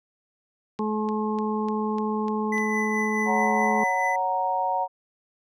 harmonic tone, 214.3 Hz, A3, 45 cents flat, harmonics 1 / 2 / 4 / 5, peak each -26 / -29 / -32 / -33 dBFS, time 0.79-3.84 s, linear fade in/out 5 ms
click train, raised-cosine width 0.2 ms, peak -25 dBFS, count 7, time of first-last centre 0.79-2.581 s, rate 3.35 Hz
triangle tone with tremolo, 2000 Hz, B6, 21 cents sharp, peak -23 dBFS, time 2.52-4.16 s, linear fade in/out 5 ms, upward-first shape triangle, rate 4.7 Hz, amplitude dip 45%
sine chord, F# major, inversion second, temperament equal, 554.4 / 740 / 932.3 Hz, C#5 / F#5 / A#5, 0 / 0 / 0 cents, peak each -31 / -26 / -25 dBFS, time 3.25-4.88 s, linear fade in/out 50 ms
effects none

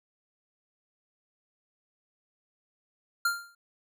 square tone with exponential decay, 1394 Hz, F6, 4 cents flat, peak -22 dBFS, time 3.25-3.55 s, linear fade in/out 5 ms, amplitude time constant 65 ms, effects none

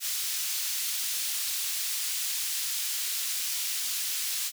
pink high-pass noise, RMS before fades -31 dBFS, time 0-4.52 s, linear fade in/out 50 ms, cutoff 3800 Hz, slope 12 dB/octave, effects none

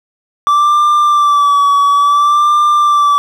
triangle tone with vibrato, 1163 Hz, D6, 17 cents flat, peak -5 dBFS, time 0.47-3.18 s, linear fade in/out 0 ms, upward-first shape sine, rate 0.58 Hz, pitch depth 42 cents each way, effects none

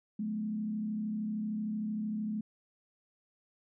sine tone with frequency modulation, 213.8 Hz, A3, 49 cents flat, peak -32 dBFS, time 0.19-2.41 s, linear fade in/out 5 ms, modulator 33.1 Hz, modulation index 0.52, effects none

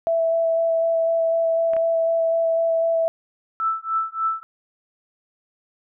sine tone with vibrato, 660 Hz, E5, 2 cents sharp, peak -17 dBFS, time 0.07-3.08 s, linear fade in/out 0 ms, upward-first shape square, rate 4 Hz, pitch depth 8 cents each way
clicks, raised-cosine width 0.5 ms, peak -21 dBFS, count 2, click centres 1.735 / 1.766 s
sine tone with tremolo, 1321 Hz, E6, 3 cents sharp, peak -17 dBFS, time 3.6-4.43 s, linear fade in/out 0 ms, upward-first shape triangle, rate 3.4 Hz, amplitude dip 100%
effects none

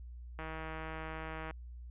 click train, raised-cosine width 0.5 ms, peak -28 dBFS, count 179, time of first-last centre 0.39-1.509 s, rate 159 Hz, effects added 60 Hz sine -45 dBFS peak until 1.9 s + resampled to 8000 Hz

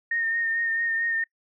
sine tone with vibrato, 1835 Hz, A#6, 28 cents flat, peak -23 dBFS, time 0.11-1.24 s, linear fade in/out 5 ms, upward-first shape sine, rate 4.5 Hz, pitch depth 24 cents each way, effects noise-tail reverb RT60 0.1 s tail -23 dB re dry

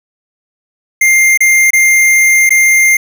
square tone with dropouts, 2106 Hz, C7, 11 cents sharp, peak -6 dBFS, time 1.01-2.97 s, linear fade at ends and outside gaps 5 ms, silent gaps 1.375-1.405 / 1.706-1.732 / 2.493-2.505 s, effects none

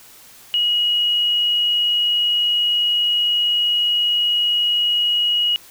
sine tone, 2900 Hz, F#7, 35 cents flat, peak -15 dBFS, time 0.54-5.56 s, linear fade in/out 0 ms, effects white hiss -45 dBFS RMS until 5.7 s

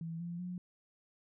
sine tone with pitch steps, 164.81 / 172.01 / 179.52 Hz, E3 / F3 / F3, 0 / -26 / +48 cents, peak -38 dBFS, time 0.01-0.58 s, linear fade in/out 2 ms, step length 190 ms, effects none

